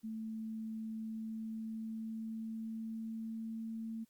sine tone with pitch glide, 221 to 224.5 Hz, A3 to A3, +8 to +35 cents, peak -39 dBFS, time 0.03-4.05 s, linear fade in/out 20 ms, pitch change +27 cents, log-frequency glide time 0.98-3.82 s, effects white hiss -75 dBFS RMS until 4.09 s + Opus 48 kbps

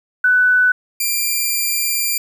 sine / 5% pulse tone pair in turn, 1494 / 2377 Hz, F#6 / D7, +16 / +20 cents, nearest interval minor sixth, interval 804 cents, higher second, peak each -10 / -7 dBFS, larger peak second, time 0.24-0.72 / 1-2.18 s, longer second, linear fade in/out 5 ms, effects 8-bit

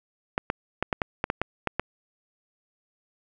clicks, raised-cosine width 0.5 ms, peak -9 dBFS, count 10, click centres 0.379 / 0.501 / 0.826 / 0.928 / 1.018 / 1.241 / 1.301 / 1.416 / 1.673 / 1.796 s, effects none

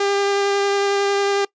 sawtooth tone with vibrato, 400 Hz, G4, 35 cents sharp, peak -13 dBFS, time 0-1.45 s, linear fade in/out 5 ms, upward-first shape sine, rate 11 Hz, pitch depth 9 cents each way, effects noise-tail reverb RT60 0.1 s tail -22 dB re dry + resampled to 16000 Hz

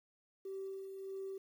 sine tone with tremolo, 386.6 Hz, G4, 24 cents flat, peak -39 dBFS, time 0.45-1.38 s, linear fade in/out 5 ms, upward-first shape sine, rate 1.6 Hz, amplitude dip 45%, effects tanh soft clip ceiling -36 dBFS + 11-bit

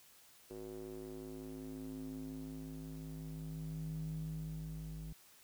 square tone with band-pass filter sweep, 52.8 Hz, G#1, 29 cents sharp, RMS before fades -45 dBFS, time 0.5-5.13 s, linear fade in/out 5 ms, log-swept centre 400 to 120 Hz, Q 3.8, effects white hiss -63 dBFS RMS until 5.43 s

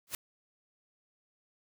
white noise with exponential growth, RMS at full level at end -31 dBFS, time 0.07-0.15 s, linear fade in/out 1 ms, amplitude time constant 16 ms, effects none

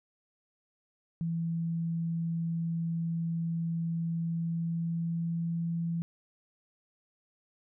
sine tone with pitch glide, 166.3 to 167.84 Hz, E3 to E3, +16 to +31 cents, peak -29 dBFS, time 1.21-6.02 s, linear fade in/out 0 ms, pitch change +15 cents, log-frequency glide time 4.08-5.66 s, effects none

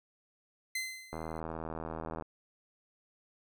sawtooth tone with exponential decay, 2060 Hz, C7, 28 cents flat, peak -28 dBFS, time 0.75-1.4 s, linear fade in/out 5 ms, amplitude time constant 140 ms
click train, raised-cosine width 1 ms, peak -25 dBFS, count 89, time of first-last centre 1.13-2.223 s, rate 80.5 Hz
effects none

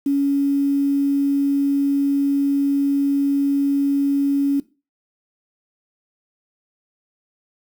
sine tone with quantisation, 280 Hz, C#4, 18 cents sharp, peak -15 dBFS, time 0.06-4.6 s, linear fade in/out 5 ms, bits 7, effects noise-tail reverb RT60 0.3 s tail -18 dB re dry

